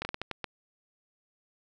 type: slowing click train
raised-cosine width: 0.3 ms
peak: -17 dBFS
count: 7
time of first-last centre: 0.02-0.443 s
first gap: 30 ms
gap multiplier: 1.34
effects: none